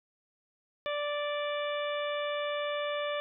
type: harmonic tone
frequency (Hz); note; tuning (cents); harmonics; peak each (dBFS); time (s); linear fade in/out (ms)
586; D5; -4; 1 / 2 / 3 / 4 / 5 / 6; -32 / -38 / -41 / -42 / -44 / -43; 0.86-3.2; 0
effects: none